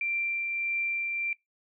sine tone with tremolo, 2360 Hz, D7, 8 cents sharp, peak -26 dBFS, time 0.01-1.33 s, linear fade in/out 2 ms, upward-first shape triangle, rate 1.6 Hz, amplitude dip 30%, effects noise-tail reverb RT60 0.2 s tail -26 dB re dry

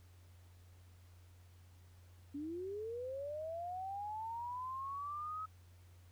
sine linear sweep, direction up, 277.2 to 1285 Hz, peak -40 dBFS, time 2.34-5.46 s, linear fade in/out 10 ms, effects added 89 Hz sine -58 dBFS peak until 6.11 s + pink hiss -70 dBFS RMS until 6.11 s

